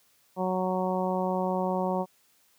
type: harmonic tone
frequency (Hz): 185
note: F#3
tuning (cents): 0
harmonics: 1 / 2 / 3 / 4 / 5 / 6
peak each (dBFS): -30 / -33 / -31 / -33 / -33 / -40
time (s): 0.36-2.06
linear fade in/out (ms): 50
effects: white hiss -65 dBFS RMS until 2.58 s + high-pass 80 Hz 12 dB/octave